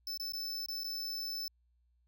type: tone with dropouts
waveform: square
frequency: 5274 Hz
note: E8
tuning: in tune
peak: -37 dBFS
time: 0.07-1.48 s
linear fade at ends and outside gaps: 2 ms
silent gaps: 0.175-0.198 / 0.322-0.334 / 0.661-0.685 / 0.836-0.843 s
effects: added 60 Hz sine -69 dBFS peak until 2.07 s